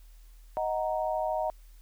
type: chord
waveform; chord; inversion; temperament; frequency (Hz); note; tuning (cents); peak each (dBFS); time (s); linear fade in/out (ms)
sine; D# minor; none; equal with one note detuned; 626.6 / 740 / 932.3; D#5 / F#5 / A#5; +12 / 0 / 0; -30 / -32 / -34; 0.57-1.5; 0
effects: added 40 Hz sine -49 dBFS peak until 1.81 s + white hiss -65 dBFS RMS until 1.81 s